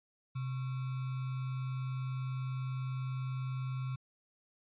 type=tone with sample-and-hold; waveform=sine; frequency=130 Hz; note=C3; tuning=11 cents flat; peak=-34 dBFS; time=0.35-3.96 s; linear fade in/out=10 ms; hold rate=1225 Hz; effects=resampled to 8000 Hz